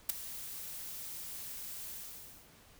blue noise with ADSR envelope, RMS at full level -27 dBFS, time 0.09-2.5 s, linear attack 6 ms, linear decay 10 ms, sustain -17 dB, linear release 600 ms, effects pink hiss -60 dBFS RMS until 2.79 s

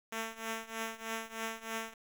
5% pulse tone with tremolo, 224.4 Hz, A3, 34 cents sharp, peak -23 dBFS, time 0.12-1.94 s, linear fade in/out 5 ms, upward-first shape triangle, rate 3.2 Hz, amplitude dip 90%, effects 10-bit

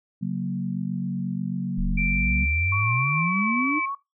sine chord, F# major, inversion second, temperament equal, 138.59 / 185 / 233.1 Hz, C#3 / F#3 / A#3, 0 / 0 / 0 cents, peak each -31 / -26 / -31 dBFS, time 0.21-2.46 s, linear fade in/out 20 ms
sine exponential sweep, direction up, 33.49 to 311.1 Hz, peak -23 dBFS, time 1.77-3.8 s, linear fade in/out 20 ms
sine tone with pitch glide, 2349 to 2303 Hz, D7 to D7, 0 to -34 cents, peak -25 dBFS, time 1.97-3.86 s, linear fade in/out 10 ms, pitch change -34 cents, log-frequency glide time 3.18-3.34 s
sine tone with vibrato, 1100 Hz, C#6, 14 cents flat, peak -27 dBFS, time 2.72-3.95 s, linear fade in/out 5 ms, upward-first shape triangle, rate 3.4 Hz, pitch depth 56 cents each way
effects noise-tail reverb RT60 0.2 s tail -18 dB re dry

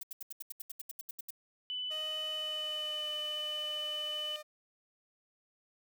violet noise bursts, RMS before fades -41 dBFS, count 14, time 0.01-1.306 s, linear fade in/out 5 ms, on 22 ms, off 76 ms
sine tone, 2995 Hz, F#7, 20 cents sharp, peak -35 dBFS, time 1.7-4.36 s, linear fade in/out 0 ms
sawtooth tone with pitch glide, 622.3 to 605.6 Hz, D#5 to D#5, 0 to -47 cents, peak -40 dBFS, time 1.9-4.43 s, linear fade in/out 20 ms, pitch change -47 cents, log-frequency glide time 2.31-3.13 s
effects none

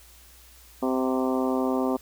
harmonic tone with a mistuned harmonic, 130 Hz, C3, 11 cents flat, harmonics 2 / 3 / 4 / 5 / 6 / 7 / 8 / 9, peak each -25 / -29 / -31 / -33 / -35 / -36 / -37 / -38 dBFS, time 0.82-1.97 s, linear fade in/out 10 ms, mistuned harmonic 6, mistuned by -30 cents, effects added 60 Hz sine -53 dBFS peak until 2.01 s + white hiss -53 dBFS RMS until 2.01 s

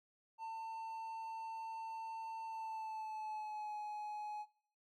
triangle tone with pitch glide, 897 to 841.8 Hz, A5 to G#5, +33 to +23 cents, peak -40 dBFS, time 0.38-4.46 s, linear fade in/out 50 ms, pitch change -110 cents, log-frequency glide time 2.45-3.76 s, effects noise-tail reverb RT60 0.5 s tail -18 dB re dry

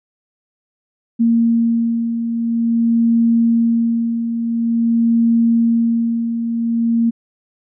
sine beating tone pair, 230.8 / 231.28 Hz, A#3 / A#3, -17 / -13 cents, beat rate 0.48 Hz, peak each -21 / -13 dBFS, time 1.19-7.11 s, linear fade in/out 20 ms, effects none

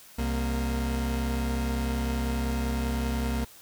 40% pulse tone pair together, 65.6 / 232.2 Hz, C2 / A#3, +5 / -7 cents, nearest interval octave + minor seventh, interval 2188 cents, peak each -27 / -30 dBFS, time 0.18-3.45 s, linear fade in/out 10 ms, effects white hiss -51 dBFS RMS until 3.61 s

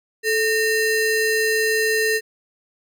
square ring-modulated tone, 1134 Hz, C#6, 39 cents sharp, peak -15 dBFS, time 0.23-2.21 s, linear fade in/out 50 ms, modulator 697 Hz, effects none

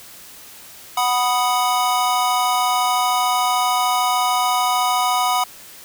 square chord, B major, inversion second, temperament equal, 740 / 987.8 / 1244.5 Hz, F#5 / B5 / D#6, 0 / 0 / 0 cents, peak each -21 / -21 / -23 dBFS, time 0.97-5.44 s, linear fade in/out 5 ms, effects white hiss -41 dBFS RMS until 5.84 s

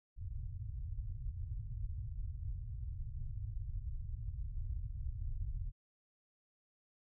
pink low-pass noise, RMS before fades -41 dBFS, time 0.16-5.72 s, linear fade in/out 50 ms, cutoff 120 Hz, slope 48 dB/octave, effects none

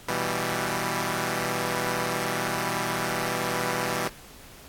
5% pulse chord, E minor, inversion second, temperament equal, 123.47 / 164.81 / 196 Hz, B2 / E3 / G3, 0 / 0 / 0 cents, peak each -19 dBFS, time 0.08-4.08 s, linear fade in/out 5 ms, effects pink hiss -48 dBFS RMS until 4.68 s + AAC 64 kbps

